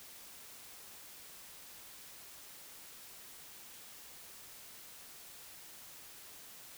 silence, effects white hiss -53 dBFS RMS until 6.77 s

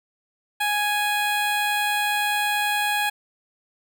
15% pulse tone with notch filter, 830.6 Hz, G#5, in tune, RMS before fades -23 dBFS, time 0.6-3.1 s, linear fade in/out 10 ms, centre 6100 Hz, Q 1.9, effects none

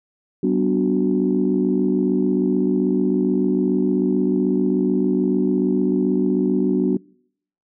sine chord, G major seventh, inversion none, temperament equal with one note detuned, 191.19 / 246.9 / 293.7 / 370 Hz, G3 / B3 / D4 / F#4, -43 / 0 / 0 / 0 cents, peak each -21 dBFS, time 0.43-6.97 s, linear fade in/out 5 ms, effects noise-tail reverb RT60 0.7 s tail -26 dB re dry + tanh soft clip ceiling -7 dBFS

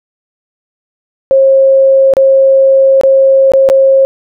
sine tone with dropouts, 538 Hz, C5, 48 cents sharp, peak -3 dBFS, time 1.31-4.05 s, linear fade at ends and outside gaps 0 ms, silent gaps 2.137-2.168 / 3.012-3.035 / 3.519-3.536 / 3.689-3.699 s, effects none

